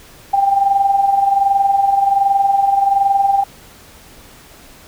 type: tone with amplitude modulation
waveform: sine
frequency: 792 Hz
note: G5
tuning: 18 cents sharp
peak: -8 dBFS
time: 0.33-3.44 s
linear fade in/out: 10 ms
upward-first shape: sine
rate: 21.3 Hz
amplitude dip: 60%
effects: pink hiss -42 dBFS RMS until 4.87 s